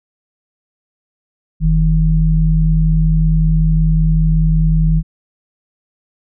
sine tone pair together, 44.62 / 159 Hz, F1 / D#3, +38 / +38 cents, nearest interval octave + minor seventh, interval 2200 cents, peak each -12 dBFS, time 1.6-5.03 s, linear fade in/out 50 ms, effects none

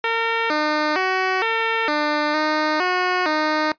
10% pulse tone with pitch steps, 456.7 / 303.4 / 375.2 / 452.2 / 299 / 307.1 / 364.1 / 307.7 Hz, A#4 / D#4 / F#4 / A4 / D4 / D#4 / F#4 / D#4, -36 / -44 / +24 / +47 / +31 / -23 / -28 / -19 cents, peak -10 dBFS, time 0.04-3.72 s, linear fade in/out 2 ms, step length 460 ms, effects noise-tail reverb RT60 0.1 s tail -18 dB re dry + resampled to 11025 Hz

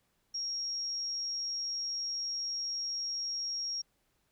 sine tone, 5588 Hz, F8, in tune, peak -33 dBFS, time 0.34-3.82 s, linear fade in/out 10 ms, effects pink hiss -75 dBFS RMS until 4.31 s

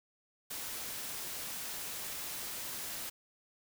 white noise, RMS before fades -41 dBFS, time 0.5-3.1 s, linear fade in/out 10 ms, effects none

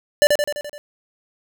square tone with echo, 587.3 Hz, D5, in tune, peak -10 dBFS, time 0.22-0.27 s, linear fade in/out 0 ms, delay 85 ms, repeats 6, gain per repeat -4 dB, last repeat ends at 0.78 s, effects none

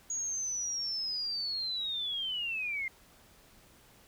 sine linear sweep, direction down, 6720 to 2082 Hz, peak -32 dBFS, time 0.1-2.88 s, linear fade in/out 2 ms, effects pink hiss -60 dBFS RMS until 4.07 s

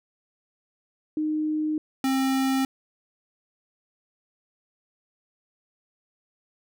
sine / square tone pair in turn, 307.7 / 266.1 Hz, D#4 / C4, -19 / +29 cents, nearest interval minor third, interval 252 cents, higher first, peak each -23 / -22 dBFS, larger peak second, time 1.17-1.78 / 2.04-2.65 s, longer neither, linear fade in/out 2 ms, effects none

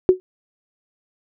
sine tone with exponential decay, 370 Hz, F#4, in tune, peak -4 dBFS, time 0.09-0.2 s, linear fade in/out 0 ms, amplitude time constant 22 ms, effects none

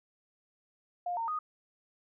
sine tone with pitch steps, 708 / 915 / 1241 Hz, F5 / A#5 / D#6, +23 / -32 / -5 cents, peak -31 dBFS, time 1.06-1.39 s, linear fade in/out 5 ms, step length 110 ms, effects none

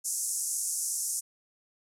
white band-pass noise, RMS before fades -32 dBFS, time 0.04-1.21 s, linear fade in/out 20 ms, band 5900 to 11000 Hz, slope 48 dB/octave, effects none

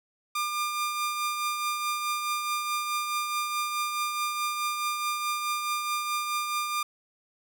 sawtooth tone with tremolo, 1200 Hz, D6, 37 cents sharp, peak -22 dBFS, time 0.35-6.83 s, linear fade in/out 5 ms, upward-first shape triangle, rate 4.7 Hz, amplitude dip 45%, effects none

